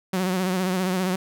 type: tone with vibrato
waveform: sawtooth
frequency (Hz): 185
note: F#3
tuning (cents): 0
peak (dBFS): -18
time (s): 0.13-1.16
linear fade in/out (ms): 5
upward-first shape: sine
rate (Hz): 15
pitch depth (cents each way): 54
effects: none